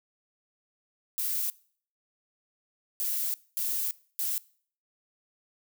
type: noise bursts at uneven times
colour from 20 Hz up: violet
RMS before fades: -30 dBFS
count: 4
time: 1.18-1.5 / 3-3.34 / 3.57-3.91 / 4.19-4.38 s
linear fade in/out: 0 ms
effects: noise-tail reverb RT60 0.5 s tail -22 dB re dry